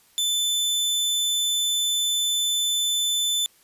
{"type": "tone", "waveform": "sawtooth", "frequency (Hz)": 3520, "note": "A7", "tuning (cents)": 0, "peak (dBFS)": -18, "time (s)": [0.18, 3.46], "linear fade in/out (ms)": 0, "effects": ["white hiss -58 dBFS RMS until 3.63 s", "resampled to 32000 Hz"]}